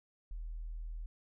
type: tone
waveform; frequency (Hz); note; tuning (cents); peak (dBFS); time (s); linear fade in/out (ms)
sine; 40; D#1; +49; -39; 0.31-1.06; 0
effects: none